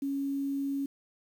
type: tone with quantisation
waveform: sine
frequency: 277.2 Hz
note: C#4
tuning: in tune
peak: -29 dBFS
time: 0.02-0.86 s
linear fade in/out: 5 ms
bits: 9
effects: none